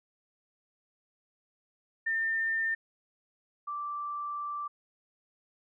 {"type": "tone pair in turn", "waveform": "sine", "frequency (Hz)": [1804, 1171], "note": ["A6", "D6"], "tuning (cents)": [43, -5], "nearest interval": "perfect fifth", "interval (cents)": 748, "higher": "first", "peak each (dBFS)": [-27, -33], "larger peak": "first", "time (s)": [[2.06, 2.75], [3.67, 4.68]], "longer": "second", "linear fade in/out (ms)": 10, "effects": []}